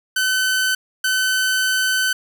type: tone bursts at uneven times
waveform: sawtooth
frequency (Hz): 1520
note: F#6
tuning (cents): +46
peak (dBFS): -13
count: 2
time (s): 0.16-0.75 / 1.04-2.13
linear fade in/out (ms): 5
effects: none